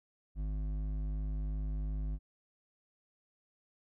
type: tone with hard clipping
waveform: triangle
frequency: 51.4 Hz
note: G#1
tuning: 17 cents flat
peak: -35 dBFS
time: 0.35-2.19 s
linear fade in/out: 50 ms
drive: 13 dB
effects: none